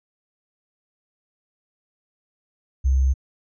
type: tone with sample-and-hold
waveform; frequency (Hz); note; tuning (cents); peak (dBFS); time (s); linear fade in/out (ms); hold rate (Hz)
sine; 66.1; C2; +18; -15; 2.84-3.14; 20; 6300
effects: resampled to 22050 Hz